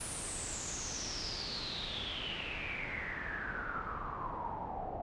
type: noise with low-pass filter sweep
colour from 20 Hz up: pink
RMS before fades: -40 dBFS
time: 0-5.02 s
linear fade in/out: 10 ms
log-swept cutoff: 10000 to 700 Hz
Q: 9
effects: resampled to 24000 Hz